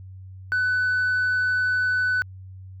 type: tone with tanh clipping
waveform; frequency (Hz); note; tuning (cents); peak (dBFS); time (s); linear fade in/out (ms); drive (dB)
triangle; 1498; F#6; +21; -20; 0.52-2.22; 0; 6
effects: added 94 Hz sine -38 dBFS peak until 2.8 s